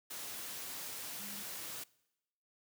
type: tone in noise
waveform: sine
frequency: 203 Hz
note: G#3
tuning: 39 cents flat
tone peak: -52 dBFS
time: 1.19-1.43 s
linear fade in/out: 10 ms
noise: white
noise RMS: -44 dBFS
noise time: 0.1-1.84 s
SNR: -11 dB
effects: noise-tail reverb RT60 0.9 s tail -23 dB re dry + high-pass 100 Hz 12 dB/octave